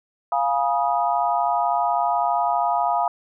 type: chord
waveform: sine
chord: F half-diminished seventh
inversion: none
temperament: equal with one note detuned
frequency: 698.5 / 830.6 / 966.3 / 1244.5 Hz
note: F5 / Ab5 / Cb6 / Eb6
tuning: 0 / 0 / -38 / 0 cents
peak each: -22 / -24 / -24 / -27 dBFS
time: 0.32-3.08 s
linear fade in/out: 2 ms
effects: none